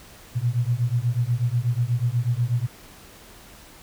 sine beating tone pair, 116.54 / 124.74 Hz, A#2 / B2, 0 / +18 cents, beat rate 8.2 Hz, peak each -23 dBFS, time 0.35-2.67 s, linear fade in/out 20 ms, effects pink hiss -47 dBFS RMS until 3.82 s

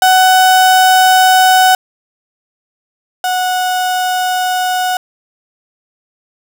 35% pulse tone pair in turn, 747 / 735.4 Hz, F#5 / F#5, +16 / -11 cents, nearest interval unison, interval 27 cents, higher first, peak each -4 / -11 dBFS, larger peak first, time 0.02-1.75 / 3.24-4.97 s, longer neither, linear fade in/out 2 ms, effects none

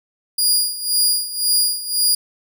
20% pulse tone with tremolo, 4855 Hz, D#8, 43 cents flat, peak -7 dBFS, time 0.38-2.15 s, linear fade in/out 5 ms, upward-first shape sine, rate 1.9 Hz, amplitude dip 80%, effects none

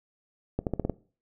accelerating click train, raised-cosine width 2 ms, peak -14 dBFS, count 6, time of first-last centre 0.59-0.897 s, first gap 78 ms, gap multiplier 0.88, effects noise-tail reverb RT60 0.4 s tail -20 dB re dry

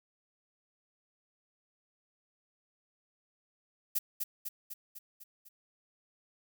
violet noise with echo, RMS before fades -30 dBFS, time 3.95-3.99 s, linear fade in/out 10 ms, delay 250 ms, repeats 6, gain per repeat -4 dB, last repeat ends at 5.49 s, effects none

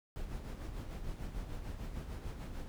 brown noise with tremolo, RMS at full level -40 dBFS, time 0.16-2.68 s, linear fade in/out 0 ms, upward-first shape sine, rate 6.7 Hz, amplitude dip 50%, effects none

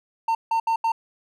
triangle tone bursts at uneven times, 907 Hz, A#5, 48 cents flat, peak -17 dBFS, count 4, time 0.28-0.35 / 0.51-0.6 / 0.67-0.76 / 0.84-0.92 s, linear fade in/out 5 ms, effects none

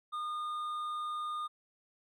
triangle tone with hard clipping, 1220 Hz, D#6, 34 cents flat, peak -36 dBFS, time 0.12-1.48 s, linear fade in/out 20 ms, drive 8 dB, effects none

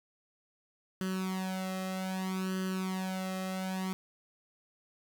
sawtooth tone with flanger, 187.8 Hz, F#3, 26 cents sharp, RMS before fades -35 dBFS, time 1.01-3.93 s, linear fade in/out 0 ms, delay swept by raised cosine 0.65 to 1.57 ms, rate 0.63 Hz, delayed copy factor +0.8, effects none

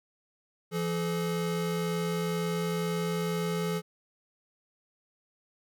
square tone pair together, 170.12 / 428.3 Hz, F3 / A4, -45 / -47 cents, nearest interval octave + major third, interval 1598 cents, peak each -31 / -33 dBFS, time 0.71-3.82 s, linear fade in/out 50 ms, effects none

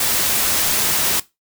white noise, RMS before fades -18 dBFS, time 0-1.2 s, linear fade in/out 5 ms, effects noise-tail reverb RT60 0.2 s tail -18 dB re dry

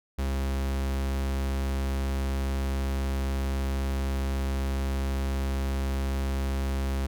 45% pulse tone, 67.4 Hz, C#2, 48 cents flat, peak -26 dBFS, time 0.18-7.07 s, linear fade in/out 10 ms, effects none

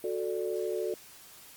sine chord, D major, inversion first, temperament just, 367.1 / 440.5 / 587.3 Hz, F#4 / A4 / D5, -14 / +2 / 0 cents, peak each -33 / -33 / -37 dBFS, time 0.04-0.94 s, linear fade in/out 2 ms, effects white hiss -52 dBFS RMS until 1.56 s + Opus 32 kbps

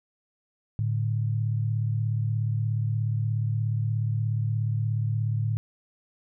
sine tone pair together, 110 / 146.83 Hz, A2 / D3, 0 / 0 cents, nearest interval perfect fourth, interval 500 cents, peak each -24 / -31 dBFS, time 0.79-5.57 s, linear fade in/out 0 ms, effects none

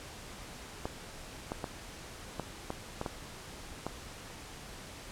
clicks, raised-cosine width 1 ms, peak -20 dBFS, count 8, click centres 0.855 / 1.519 / 1.642 / 2.397 / 2.704 / 3.014 / 3.062 / 3.866 s, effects pink hiss -47 dBFS RMS until 5.11 s + low-pass 10000 Hz 12 dB/octave

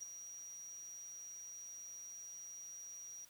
sine tone with ADSR envelope, 5760 Hz, F#8, 47 cents flat, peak -40 dBFS, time 0-3.25 s, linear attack 31 ms, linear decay 3 ms, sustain -8 dB, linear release 4 ms, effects white hiss -65 dBFS RMS until 3.29 s

